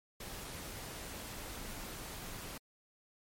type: noise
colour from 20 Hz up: pink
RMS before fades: -45 dBFS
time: 0.2-2.58 s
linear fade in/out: 5 ms
effects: MP3 64 kbps